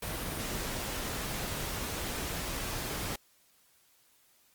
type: noise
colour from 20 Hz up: pink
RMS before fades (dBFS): -36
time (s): 0.02-3.16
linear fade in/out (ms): 5
effects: white hiss -66 dBFS RMS until 4.54 s + Opus 32 kbps